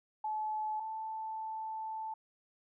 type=tone pair in turn; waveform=sine; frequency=861 / 879.1 Hz; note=A5 / A5; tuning=-38 / -2 cents; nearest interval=unison; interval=36 cents; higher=second; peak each=-33 / -37 dBFS; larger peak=first; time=0.24-0.8 / 0.8-2.14 s; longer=second; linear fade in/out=5 ms; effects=none